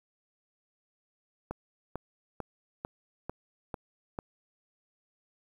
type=click train; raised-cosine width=1 ms; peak=-21 dBFS; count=7; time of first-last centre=1.51-4.189 s; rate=2.24 Hz; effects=9-bit